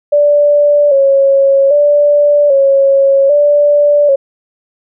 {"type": "tone with vibrato", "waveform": "sine", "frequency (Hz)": 566, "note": "C#5", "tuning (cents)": 36, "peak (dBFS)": -5, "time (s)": [0.12, 4.16], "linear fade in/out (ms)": 10, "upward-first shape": "square", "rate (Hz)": 0.63, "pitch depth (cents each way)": 54, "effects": []}